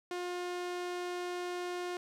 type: tone with low-pass filter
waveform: sawtooth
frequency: 356.1 Hz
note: F4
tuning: 34 cents sharp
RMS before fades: -38 dBFS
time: 0.11-1.97 s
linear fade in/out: 2 ms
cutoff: 8900 Hz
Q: 0.52
effects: 12-bit